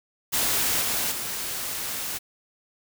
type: noise with level steps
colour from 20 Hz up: white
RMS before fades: -24 / -26 / -31 dBFS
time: 0.32-2.19 s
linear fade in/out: 20 ms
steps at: 0.81 / 1.11 s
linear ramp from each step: 10 ms
effects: none